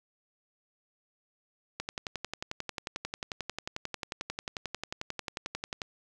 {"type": "click train", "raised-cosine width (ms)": 0.2, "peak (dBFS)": -17, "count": 46, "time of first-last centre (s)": [1.8, 5.818], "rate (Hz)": 11.2, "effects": []}